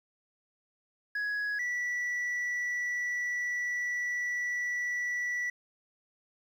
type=tone pair in turn; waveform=sine; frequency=1672 / 1955.7 Hz; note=G#6 / B6; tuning=+11 / -17 cents; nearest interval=minor third; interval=272 cents; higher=second; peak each=-27 dBFS; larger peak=neither; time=1.15-1.59 / 1.59-5.5 s; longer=second; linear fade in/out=5 ms; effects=tanh soft clip ceiling -29 dBFS + 10-bit